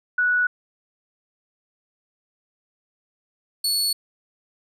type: tone pair in turn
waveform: sine / sawtooth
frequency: 1472 / 4411 Hz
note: F#6 / C#8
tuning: -9 / -9 cents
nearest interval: octave + perfect fifth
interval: 1900 cents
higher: second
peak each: -17 dBFS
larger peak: neither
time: 0.18-0.47 / 3.64-3.93 s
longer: neither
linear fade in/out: 5 ms
effects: resampled to 32000 Hz